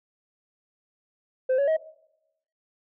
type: tone with pitch steps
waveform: sine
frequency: 517 / 561 / 635 Hz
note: C5 / C#5 / D#5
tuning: -21 / +21 / +35 cents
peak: -17 dBFS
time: 1.49-1.769 s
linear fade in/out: 10 ms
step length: 93 ms
effects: noise-tail reverb RT60 0.8 s tail -20 dB re dry + tanh soft clip ceiling -19 dBFS

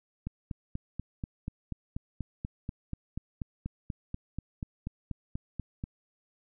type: click train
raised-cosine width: 5 ms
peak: -22 dBFS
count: 24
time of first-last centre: 0.27-5.839 s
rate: 4.13 Hz
effects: none

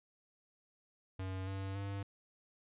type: tone with pitch steps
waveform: square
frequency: 94.4 / 96.83 / 99.32 Hz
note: F#2 / G2 / G2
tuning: +35 / -21 / +23 cents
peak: -39 dBFS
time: 1.19-2.03 s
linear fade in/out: 5 ms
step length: 280 ms
effects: resampled to 8000 Hz

